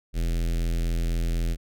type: tone with notch filter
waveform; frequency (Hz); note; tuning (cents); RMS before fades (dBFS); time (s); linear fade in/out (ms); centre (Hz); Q
square; 42; E1; +33; -25; 0.13-1.57; 50; 980; 0.57
effects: none